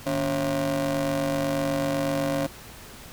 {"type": "ring-modulated tone", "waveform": "30% pulse", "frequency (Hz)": 130, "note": "C3", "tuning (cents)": -11, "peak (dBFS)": -18, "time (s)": [0.06, 2.47], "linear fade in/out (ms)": 10, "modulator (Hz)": 414, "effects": ["pink hiss -44 dBFS RMS until 3.12 s"]}